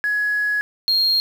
sine tone pair in turn, 1680 / 4233 Hz, G#6 / C8, +19 / +19 cents, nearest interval octave + major third, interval 1600 cents, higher second, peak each -17 / -13 dBFS, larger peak second, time 0.04-0.61 / 0.88-1.2 s, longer first, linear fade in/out 0 ms, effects tanh soft clip ceiling -12 dBFS + 7-bit

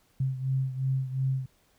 sine beating tone pair, 131.9 / 134.7 Hz, C3 / C#3, +14 / -49 cents, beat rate 2.8 Hz, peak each -27 / -32 dBFS, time 0.2-1.46 s, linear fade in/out 5 ms, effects pink hiss -66 dBFS RMS until 1.78 s

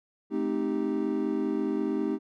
triangle chord, A half-diminished seventh, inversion none, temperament equal with one note detuned, 216.1 / 261.6 / 311.1 / 392 Hz, A3 / C4 / Eb4 / G4, -31 / 0 / 0 / 0 cents, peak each -31 / -30 / -28 / -30 dBFS, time 0.3-2.19 s, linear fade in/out 50 ms, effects none

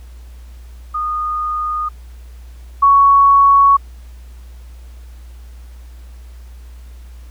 sine tone pair in turn, 1229 / 1114.9 Hz, D#6 / C#6, -22 / +10 cents, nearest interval major second, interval 168 cents, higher first, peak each -17 / -6 dBFS, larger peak second, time 0.94-1.89 / 2.82-3.77 s, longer neither, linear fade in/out 10 ms, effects added 60 Hz sine -33 dBFS peak until 7.3 s + pink hiss -51 dBFS RMS until 7.3 s

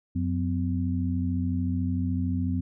sine tone cluster, 90.2 / 180.8 / 254.5 Hz, F#2 / F#3 / C4, -44 / -40 / -48 cents, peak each -27 / -31 / -29 dBFS, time 0.15-2.61 s, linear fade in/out 10 ms, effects none

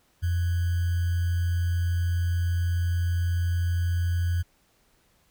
sine tone with sample-and-hold, 86.7 Hz, F2, 12 cents flat, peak -22 dBFS, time 0.22-4.43 s, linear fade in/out 20 ms, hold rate 1575 Hz, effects pink hiss -65 dBFS RMS until 5.3 s

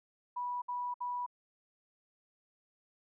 sine tone bursts, 980 Hz, B5, 14 cents flat, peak -34 dBFS, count 3, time 0.36-1.264 s, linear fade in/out 10 ms, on 260 ms, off 62 ms, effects none

